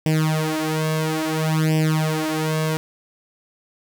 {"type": "tone with flanger", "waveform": "sawtooth", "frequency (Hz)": 157, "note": "D#3", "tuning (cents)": 16, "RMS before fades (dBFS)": -21, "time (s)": [0.06, 2.77], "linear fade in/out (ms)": 0, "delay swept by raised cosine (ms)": [0.37, 4.57], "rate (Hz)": 0.59, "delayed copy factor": 1, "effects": []}